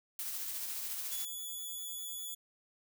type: noise with tremolo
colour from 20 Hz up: blue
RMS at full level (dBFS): -38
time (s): 0.19-1.25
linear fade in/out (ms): 2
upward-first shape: triangle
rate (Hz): 14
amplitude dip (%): 35
type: tone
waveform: 5% pulse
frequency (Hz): 3419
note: G#7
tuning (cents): +50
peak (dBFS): -32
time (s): 1.11-2.35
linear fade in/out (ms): 10
effects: none

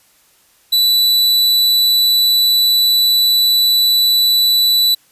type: tone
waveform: 45% pulse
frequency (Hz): 3965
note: B7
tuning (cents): +6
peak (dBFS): -10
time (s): 0.72-4.95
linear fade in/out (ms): 10
effects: white hiss -53 dBFS RMS until 5.11 s + resampled to 32000 Hz

